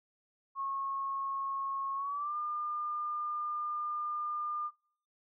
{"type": "tone with pitch glide", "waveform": "sine", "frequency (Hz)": [1092, 1204.7], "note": ["C#6", "D6"], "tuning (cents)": [-26, 44], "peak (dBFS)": -33, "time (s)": [0.55, 4.71], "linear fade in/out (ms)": 50, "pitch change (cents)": 170, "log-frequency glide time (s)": [1.95, 2.36], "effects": ["noise-tail reverb RT60 0.6 s tail -25 dB re dry"]}